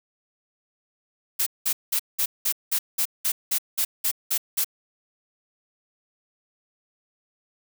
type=noise bursts; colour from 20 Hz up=blue; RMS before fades=-23 dBFS; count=13; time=1.39-4.645 s; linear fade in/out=10 ms; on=75 ms; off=190 ms; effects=none